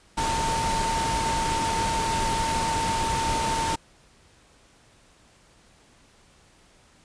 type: tone in noise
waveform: sine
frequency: 904 Hz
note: A5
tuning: 47 cents sharp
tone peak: -25 dBFS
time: 0.17-3.76 s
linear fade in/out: 10 ms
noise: pink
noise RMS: -28 dBFS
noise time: 0.17-3.76 s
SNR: 0 dB
effects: pink hiss -57 dBFS RMS until 7.04 s + resampled to 22050 Hz